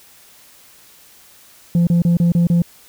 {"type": "tone bursts", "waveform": "sine", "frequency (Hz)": 171.5, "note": "F3", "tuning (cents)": -31, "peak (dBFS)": -8, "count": 6, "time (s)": [1.75, 2.62], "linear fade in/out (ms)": 2, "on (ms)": 120, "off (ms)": 30, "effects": ["tanh soft clip ceiling -10 dBFS", "white hiss -47 dBFS RMS until 2.88 s"]}